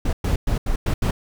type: noise bursts at uneven times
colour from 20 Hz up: brown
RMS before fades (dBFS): -20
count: 6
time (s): 0.05-0.13 / 0.24-0.36 / 0.47-0.58 / 0.66-0.76 / 0.86-0.94 / 1.02-1.11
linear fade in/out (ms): 5
effects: none